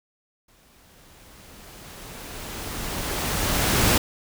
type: noise with exponential growth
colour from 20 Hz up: pink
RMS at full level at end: -18 dBFS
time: 0.48-3.98 s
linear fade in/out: 5 ms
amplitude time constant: 760 ms
effects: none